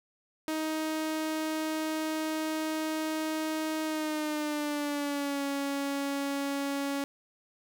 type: tone with pitch glide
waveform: sawtooth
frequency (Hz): 313.7 to 279.5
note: D#4 to C#4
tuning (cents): +14 to +14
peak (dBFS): -26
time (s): 0.48-7.04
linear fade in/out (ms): 0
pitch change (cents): -200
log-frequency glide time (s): 3.84-5.43
effects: none